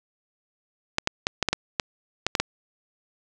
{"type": "clicks", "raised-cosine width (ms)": 0.2, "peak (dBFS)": -4, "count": 10, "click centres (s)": [0.984, 1.074, 1.269, 1.427, 1.487, 1.53, 1.798, 2.266, 2.352, 2.4], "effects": ["resampled to 22050 Hz", "7-bit"]}